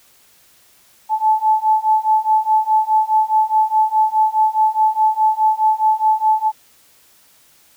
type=beating tone pair; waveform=sine; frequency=866 / 870.8 Hz; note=A5 / A5; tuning=-28 / -18 cents; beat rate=4.8 Hz; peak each=-16 / -15 dBFS; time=1.09-6.52 s; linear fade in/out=50 ms; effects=white hiss -52 dBFS RMS until 7.76 s